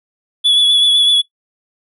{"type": "tone with vibrato", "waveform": "triangle", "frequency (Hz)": 3411, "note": "G#7", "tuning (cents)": 46, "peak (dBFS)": -7, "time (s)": [0.44, 1.22], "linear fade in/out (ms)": 20, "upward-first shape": "sine", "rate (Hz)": 7.9, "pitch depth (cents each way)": 25, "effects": ["noise-tail reverb RT60 0.1 s tail -18 dB re dry", "resampled to 32000 Hz"]}